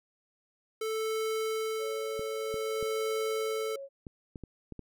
square tone with tremolo, 440 Hz, A4, in tune, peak -30 dBFS, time 0.81-3.76 s, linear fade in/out 5 ms, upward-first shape sine, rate 0.53 Hz, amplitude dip 40%
sine tone with pitch glide, 554.4 to 549.9 Hz, C#5 to C#5, 0 to -14 cents, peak -39 dBFS, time 1.78-3.89 s, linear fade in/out 50 ms, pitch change -14 cents, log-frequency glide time 2.11-2.7 s
clicks, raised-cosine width 3 ms, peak -29 dBFS, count 8, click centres 2.194 / 2.542 / 2.827 / 4.068 / 4.358 / 4.437 / 4.723 / 4.793 s
effects none

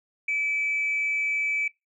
sine tone pair together, 2307 / 2530 Hz, D7 / D#7, -31 / +28 cents, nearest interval major second, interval 159 cents, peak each -23 / -34 dBFS, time 0.28-1.68 s, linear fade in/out 5 ms, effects noise-tail reverb RT60 0.2 s tail -22 dB re dry + tanh soft clip ceiling -18 dBFS

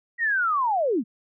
sine linear sweep, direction down, 1923 to 188.6 Hz, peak -20 dBFS, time 0.18-1.04 s, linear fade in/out 50 ms, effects none

